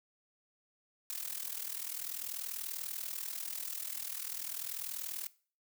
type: noise with amplitude modulation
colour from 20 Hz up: blue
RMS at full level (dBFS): -37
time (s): 1.1-5.27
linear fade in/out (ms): 0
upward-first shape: sine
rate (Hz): 40.4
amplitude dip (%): 80
effects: noise-tail reverb RT60 0.4 s tail -19 dB re dry